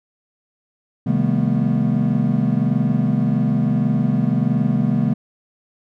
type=tone cluster; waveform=triangle; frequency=130.5 / 156.9 / 199.9 / 221 / 242.7 Hz; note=C3 / D#3 / G3 / A3 / B3; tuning=-4 / +15 / +34 / +8 / -30 cents; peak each=-20 dBFS; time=1.06-5.14 s; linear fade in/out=10 ms; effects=none